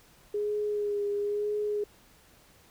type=tone with vibrato; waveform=sine; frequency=413.3 Hz; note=G#4; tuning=8 cents flat; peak=-27 dBFS; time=0.34-1.84 s; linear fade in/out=5 ms; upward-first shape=sine; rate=1 Hz; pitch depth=24 cents each way; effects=pink hiss -59 dBFS RMS until 2.7 s